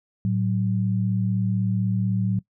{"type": "tone pair together", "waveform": "sine", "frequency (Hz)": [111.37, 187.3], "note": ["A2", "F#3"], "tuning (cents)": [21, 21], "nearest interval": "major sixth", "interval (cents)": 900, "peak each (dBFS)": -23, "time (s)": [0.25, 2.39], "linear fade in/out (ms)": 0, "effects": ["noise-tail reverb RT60 0.1 s tail -20 dB re dry"]}